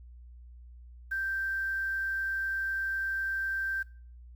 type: tone with quantisation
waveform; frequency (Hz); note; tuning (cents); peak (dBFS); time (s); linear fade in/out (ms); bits
sine; 1568; G6; 0; -29; 1.11-3.83; 10; 9
effects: noise-tail reverb RT60 0.4 s tail -20 dB re dry + added 60 Hz sine -47 dBFS peak until 4.35 s